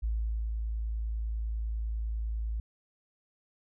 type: tone with ADSR envelope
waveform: sine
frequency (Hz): 55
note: A1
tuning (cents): 0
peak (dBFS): -27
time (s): 0.02-2.6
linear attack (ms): 21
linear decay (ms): 460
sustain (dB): -3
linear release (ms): 3
effects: none